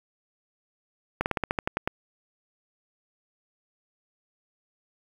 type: slowing click train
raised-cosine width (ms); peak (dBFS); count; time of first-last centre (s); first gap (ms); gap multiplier
0.5; -10; 10; 1.21-1.875; 49; 1.1
effects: 7-bit